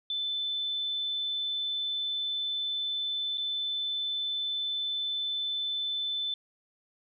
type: tone with dropouts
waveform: sine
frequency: 3520 Hz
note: A7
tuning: in tune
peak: -29 dBFS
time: 0.1-6.34 s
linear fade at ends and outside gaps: 2 ms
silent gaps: 3.374-3.38 s
effects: none